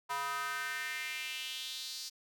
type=tone with high-pass filter sweep; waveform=square; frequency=140 Hz; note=C#3; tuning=18 cents sharp; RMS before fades=-39 dBFS; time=0.09-2.1 s; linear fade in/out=20 ms; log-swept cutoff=1000 to 4900 Hz; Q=3.4; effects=none